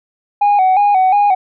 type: tone with vibrato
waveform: sine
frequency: 784 Hz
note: G5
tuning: in tune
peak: -6 dBFS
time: 0.41-1.35 s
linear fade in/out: 10 ms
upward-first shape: square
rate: 2.8 Hz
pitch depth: 77 cents each way
effects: tanh soft clip ceiling -7 dBFS